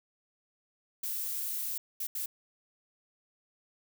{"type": "noise bursts at uneven times", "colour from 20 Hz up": "violet", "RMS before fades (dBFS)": -35, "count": 3, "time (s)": [[1.03, 1.78], [2, 2.07], [2.15, 2.26]], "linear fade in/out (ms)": 5, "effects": []}